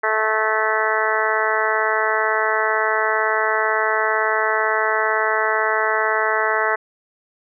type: harmonic tone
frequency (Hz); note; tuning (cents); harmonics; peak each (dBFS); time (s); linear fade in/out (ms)
217.9; A3; -17; 2 / 3 / 4 / 5 / 6 / 7 / 8 / 9; -25 / -25 / -25 / -25 / -25 / -25 / -25 / -25; 0.03-6.76; 10
effects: none